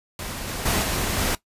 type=noise with level steps; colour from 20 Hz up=pink; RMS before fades=-32 / -30 / -22 / -25 / -23 dBFS; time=0.19-1.35 s; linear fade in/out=2 ms; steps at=0.47 / 0.65 / 0.82 / 1.18 s; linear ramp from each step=10 ms; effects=noise-tail reverb RT60 0.1 s tail -17 dB re dry + resampled to 32000 Hz